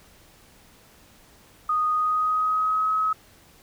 sine tone with pitch glide, 1239 to 1278.3 Hz, D#6 to D#6, -8 to +46 cents, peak -20 dBFS, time 1.69-3.13 s, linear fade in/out 5 ms, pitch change +54 cents, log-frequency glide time 1.91-2.91 s, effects pink hiss -54 dBFS RMS until 3.62 s

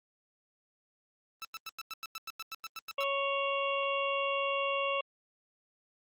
15% pulse tone bursts, 1318.5 Hz, E6, in tune, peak -32 dBFS, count 14, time 1.42-3.034 s, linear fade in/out 0 ms, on 28 ms, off 94 ms
harmonic tone, 554.4 Hz, C#5, in tune, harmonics 1 / 2 / 4 / 5 / 6, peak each -33 / -34 / -42 / -35 / -44 dBFS, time 2.98-5.01 s, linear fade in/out 5 ms
effects Opus 32 kbps

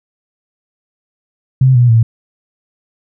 sine tone with pitch steps, 130.81 / 122.05 / 113.88 Hz, C3 / B2 / A#2, 0 / -20 / -40 cents, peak -5 dBFS, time 1.61-2.03 s, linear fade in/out 5 ms, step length 140 ms, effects none

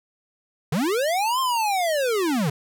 square linear two-way sweep, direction up then down, 130.8 to 1067 to 130.8 Hz, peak -21 dBFS, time 0.72-2.5 s, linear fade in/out 5 ms, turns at 1.4 s, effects none

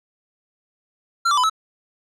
square tone with pitch steps, 1367 / 1165 / 1003 / 1300 Hz, F6 / D6 / B5 / E6, -37 / -14 / +26 / -24 cents, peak -16 dBFS, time 1.25-1.498 s, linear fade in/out 10 ms, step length 62 ms, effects low-pass 7000 Hz 12 dB/octave

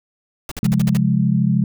pink noise bursts, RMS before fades -28 dBFS, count 7, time 0.49-0.971 s, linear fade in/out 2 ms, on 25 ms, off 51 ms
sine chord, F minor, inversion second, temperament equal with one note detuned, 134.26 / 174.61 / 207.7 Hz, C3 / F3 / Ab3, +45 / 0 / 0 cents, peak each -18 dBFS, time 0.63-1.64 s, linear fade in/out 2 ms
effects none

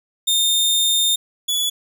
sawtooth tone pair in turn, 3638 / 3417 Hz, A#7 / G#7, -43 / +49 cents, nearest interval minor second, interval 108 cents, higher first, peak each -12 / -15 dBFS, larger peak first, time 0.27-1.16 / 1.48-1.7 s, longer first, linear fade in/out 10 ms, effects none

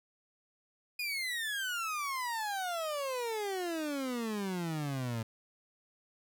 30% pulse exponential sweep, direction down, 2481 to 110 Hz, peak -31 dBFS, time 0.99-5.23 s, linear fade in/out 5 ms, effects none

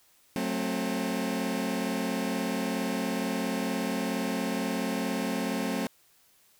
sawtooth chord, F# diminished, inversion none, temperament just, 185 / 222 / 266.4 Hz, F#3 / A3 / C4, 0 / +16 / +31 cents, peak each -30 / -28 / -28 dBFS, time 0.36-5.87 s, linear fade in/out 0 ms, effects white hiss -63 dBFS RMS until 6.59 s

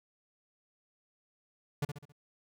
45% pulse tone with echo, 145.3 Hz, D3, 18 cents flat, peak -29 dBFS, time 1.82-1.85 s, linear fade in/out 5 ms, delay 68 ms, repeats 4, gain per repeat -7 dB, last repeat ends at 2.122 s, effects none

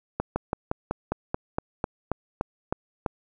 slowing click train, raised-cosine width 1 ms, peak -11 dBFS, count 13, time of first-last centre 0.2-3.062 s, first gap 160 ms, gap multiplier 1.07, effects none

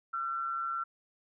sine tone with amplitude modulation, 1356 Hz, E6, 49 cents sharp, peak -29 dBFS, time 0.13-0.84 s, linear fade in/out 10 ms, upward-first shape sine, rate 140 Hz, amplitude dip 55%, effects none

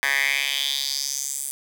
10% pulse tone with high-pass filter sweep, 138.59 Hz, C#3, in tune, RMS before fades -25 dBFS, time 0.03-1.51 s, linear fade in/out 0 ms, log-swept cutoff 1600 to 9200 Hz, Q 3.7, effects 7-bit

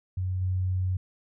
sine tone with level steps, 92.5 Hz, F#2, in tune, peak -26 / -24 dBFS, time 0.17-0.97 s, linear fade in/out 5 ms, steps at 0.41 s, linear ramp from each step 10 ms, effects none

